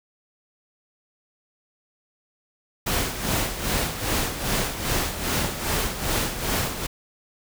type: noise with tremolo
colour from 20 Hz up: pink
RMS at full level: -23 dBFS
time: 2.86-6.87 s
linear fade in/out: 10 ms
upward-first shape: sine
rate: 2.5 Hz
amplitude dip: 65%
effects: none